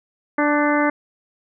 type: harmonic tone with a mistuned harmonic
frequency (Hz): 293.7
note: D4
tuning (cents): 0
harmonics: 1 / 2 / 3 / 4 / 5 / 6 / 7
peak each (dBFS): -19 / -22 / -24 / -25 / -26 / -27 / -27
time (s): 0.38-0.9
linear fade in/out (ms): 5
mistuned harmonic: 5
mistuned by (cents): +34
effects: none